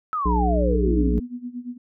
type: exponential sweep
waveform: sine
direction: down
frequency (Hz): 1315 to 220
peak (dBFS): -22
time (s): 0.13-1.18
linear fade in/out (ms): 0
type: harmonic tone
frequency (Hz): 60.2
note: B1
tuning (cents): -44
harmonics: 1 / 3 / 5 / 7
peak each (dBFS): -20 / -25 / -27 / -28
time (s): 0.25-1.2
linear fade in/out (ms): 10
type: tone with tremolo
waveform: sine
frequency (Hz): 244.8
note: B3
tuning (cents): -15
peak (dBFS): -27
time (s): 0.86-1.78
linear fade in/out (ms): 10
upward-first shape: sine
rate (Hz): 8.7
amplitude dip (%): 85
effects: none